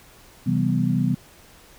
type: chord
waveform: sine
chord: C major seventh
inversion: none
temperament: equal with one note detuned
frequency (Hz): 130.81 / 164.81 / 193.86 / 246.9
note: C3 / E3 / G3 / B3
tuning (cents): 0 / 0 / -19 / 0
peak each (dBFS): -24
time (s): 0.46-1.15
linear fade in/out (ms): 10
effects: pink hiss -50 dBFS RMS until 1.78 s